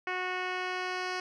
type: tone with low-pass filter sweep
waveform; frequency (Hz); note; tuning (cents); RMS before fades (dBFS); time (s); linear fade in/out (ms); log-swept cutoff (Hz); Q
10% pulse; 366.6; F#4; -16; -34; 0.07-1.2; 2; 2500 to 4500; 1.8
effects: none